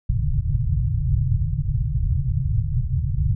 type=low-pass noise; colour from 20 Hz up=white; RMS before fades=-21 dBFS; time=0.09-3.35 s; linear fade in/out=5 ms; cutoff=150 Hz; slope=96 dB/octave; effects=none